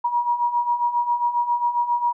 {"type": "beating tone pair", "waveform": "sine", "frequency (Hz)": [953, 960.4], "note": ["A#5", "B5"], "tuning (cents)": [38, -49], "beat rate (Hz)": 7.4, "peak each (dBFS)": [-25, -20], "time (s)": [0.04, 2.13], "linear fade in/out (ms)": 10, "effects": []}